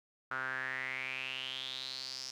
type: tone with band-pass filter sweep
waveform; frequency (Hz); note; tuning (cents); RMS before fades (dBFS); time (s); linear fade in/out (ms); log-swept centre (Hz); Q
sawtooth; 130.81; C3; 0; -40; 0.31-2.31; 5; 1400 to 5400; 7.3
effects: none